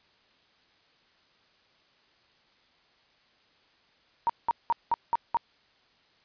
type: tone bursts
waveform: sine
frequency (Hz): 935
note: A#5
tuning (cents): +5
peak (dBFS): -21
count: 6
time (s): 4.27-5.37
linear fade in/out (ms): 0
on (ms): 25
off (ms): 190
effects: white hiss -64 dBFS RMS until 6.24 s + resampled to 11025 Hz